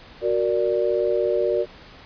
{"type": "chord", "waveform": "sine", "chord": "Gb augmented", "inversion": "none", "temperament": "equal", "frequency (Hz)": [370, 466.2, 587.3], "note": ["Gb4", "Bb4", "D5"], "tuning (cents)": [0, 0, 0], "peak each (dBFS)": -23, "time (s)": [0.21, 1.66], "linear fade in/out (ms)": 50, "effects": ["pink hiss -45 dBFS RMS until 2.05 s", "resampled to 11025 Hz"]}